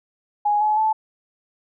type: tone with pitch steps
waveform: sine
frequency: 830.6 / 851 / 871.9 Hz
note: G#5 / G#5 / A5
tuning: 0 / +42 / -16 cents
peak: -16 dBFS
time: 0.45-0.93 s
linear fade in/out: 10 ms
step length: 160 ms
effects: none